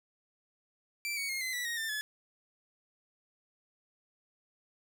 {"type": "tone with pitch steps", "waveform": "sawtooth", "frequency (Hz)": [2339, 2237, 2140, 2047, 1957.8, 1872.6, 1791.2, 1713.2], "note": ["D7", "C#7", "C7", "C7", "B6", "A#6", "A6", "A6"], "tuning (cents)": [-8, 15, 38, -38, -16, 7, 30, -47], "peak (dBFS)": -30, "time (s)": [1.05, 2.01], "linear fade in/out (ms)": 0, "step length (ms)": 120, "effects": []}